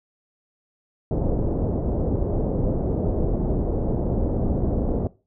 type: low-pass noise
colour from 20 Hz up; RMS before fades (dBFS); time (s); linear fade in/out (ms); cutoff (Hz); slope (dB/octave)
pink; -23; 1.11-5.07; 2; 580; 24
effects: noise-tail reverb RT60 0.3 s tail -19 dB re dry